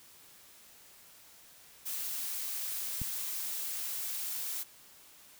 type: noise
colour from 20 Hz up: blue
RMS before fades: -37 dBFS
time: 1.85-4.64 s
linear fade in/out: 20 ms
type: click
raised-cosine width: 5 ms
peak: -25 dBFS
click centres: 3.017 s
effects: white hiss -57 dBFS RMS until 5.39 s